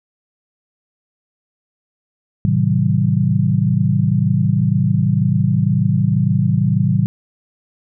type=chord; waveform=sine; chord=A diminished seventh; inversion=none; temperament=just; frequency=110 / 132 / 158.4 / 190.08 Hz; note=A2 / C3 / Eb3 / Gb3; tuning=0 / +16 / +31 / +47 cents; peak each=-18 dBFS; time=2.45-7.06 s; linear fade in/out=0 ms; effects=none